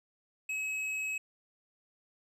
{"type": "tone with hard clipping", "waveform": "sine", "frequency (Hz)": 2563, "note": "E7", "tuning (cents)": -49, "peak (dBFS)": -34, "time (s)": [0.49, 1.18], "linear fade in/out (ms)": 5, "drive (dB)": 7, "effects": []}